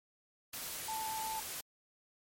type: tone in noise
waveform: sine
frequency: 880 Hz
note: A5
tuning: in tune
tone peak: -37 dBFS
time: 0.88-1.4 s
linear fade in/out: 5 ms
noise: white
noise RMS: -42 dBFS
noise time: 0.53-1.61 s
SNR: +2 dB
effects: MP3 64 kbps